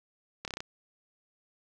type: slowing click train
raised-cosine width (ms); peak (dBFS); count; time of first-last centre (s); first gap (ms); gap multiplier
0.2; -19; 6; 0.45-0.605; 28; 1.05
effects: none